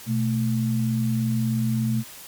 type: tone pair together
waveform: sine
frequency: 123.5 / 220.1 Hz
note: B2 / A3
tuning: 0 / +1 cents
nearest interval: minor seventh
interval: 1001 cents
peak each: -23 dBFS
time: 0.06-2.04 s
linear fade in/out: 50 ms
effects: white hiss -42 dBFS RMS until 2.27 s + MP3 96 kbps